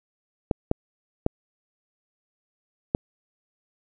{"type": "clicks", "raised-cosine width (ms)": 2, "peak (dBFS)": -7, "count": 4, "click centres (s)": [0.512, 0.714, 1.264, 2.949], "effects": []}